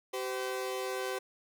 sawtooth tone pair together, 383.6 / 512 Hz, G4 / C5, -37 / -38 cents, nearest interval perfect fourth, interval 499 cents, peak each -32 / -33 dBFS, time 0.13-1.19 s, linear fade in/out 10 ms, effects none

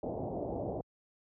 white low-pass noise, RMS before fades -37 dBFS, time 0.03-0.81 s, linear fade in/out 2 ms, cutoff 740 Hz, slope 48 dB/octave, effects high-pass 60 Hz 12 dB/octave

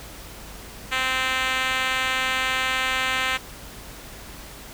5% pulse tone with band-pass filter, 259.9 Hz, C4, 11 cents flat, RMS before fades -24 dBFS, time 0.91-3.38 s, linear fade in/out 20 ms, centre 2300 Hz, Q 0.69, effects added 50 Hz sine -45 dBFS peak until 4.73 s + pink hiss -41 dBFS RMS until 4.73 s

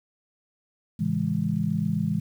sine chord, A major seventh, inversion none, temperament just, 110 / 137.5 / 165 / 206.2 Hz, A2 / C#3 / E3 / G#3, 0 / -14 / +2 / -12 cents, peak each -32 / -32 / -26 / -27 dBFS, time 0.99-2.2 s, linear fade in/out 10 ms, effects 9-bit

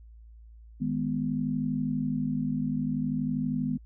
sine chord, G# minor, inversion second, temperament equal with one note detuned, 155.56 / 207.7 / 248.2 Hz, D#3 / G#3 / B3, 0 / 0 / +9 cents, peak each -32 / -32 / -29 dBFS, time 0.8-3.78 s, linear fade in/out 20 ms, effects added 56 Hz sine -47 dBFS peak until 3.85 s

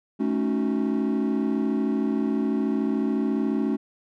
triangle chord, D# half-diminished seventh, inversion second, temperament equal with one note detuned, 216.8 / 277.2 / 311.1 / 370 Hz, A3 / C#4 / D#4 / F#4, -25 / 0 / 0 / 0 cents, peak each -23 / -23 / -29 / -28 dBFS, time 0.19-3.77 s, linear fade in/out 20 ms, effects tanh soft clip ceiling -13 dBFS

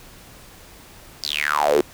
sawtooth tone with high-pass filter sweep, 74 Hz, D2, 14 cents sharp, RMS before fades -20 dBFS, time 1.23-1.81 s, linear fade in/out 5 ms, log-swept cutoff 5000 to 340 Hz, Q 9.3, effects pink hiss -45 dBFS RMS until 1.93 s

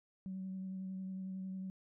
sine tone with vibrato, 188.9 Hz, F#3, 36 cents sharp, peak -39 dBFS, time 0.26-1.7 s, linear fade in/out 0 ms, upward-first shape triangle, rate 11 Hz, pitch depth 19 cents each way, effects tanh soft clip ceiling -35 dBFS

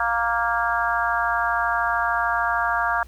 harmonic tone, 233.1 Hz, A#3, in tune, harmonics 3 / 4 / 5 / 6 / 7, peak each -26 / -26 / -26 / -26 / -26 dBFS, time 0-3.03 s, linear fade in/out 2 ms, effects added 60 Hz sine -41 dBFS peak until 3.07 s + pink hiss -54 dBFS RMS until 3.07 s

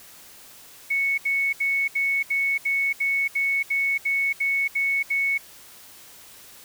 sine tone bursts, 2212 Hz, C#7, 4 cents flat, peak -20 dBFS, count 13, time 0.9-5.38 s, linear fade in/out 10 ms, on 280 ms, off 70 ms, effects white hiss -47 dBFS RMS until 6.64 s

